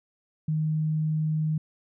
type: tone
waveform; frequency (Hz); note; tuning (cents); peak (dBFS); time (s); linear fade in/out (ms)
sine; 155.56; D#3; 0; -23; 0.48-1.58; 5
effects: none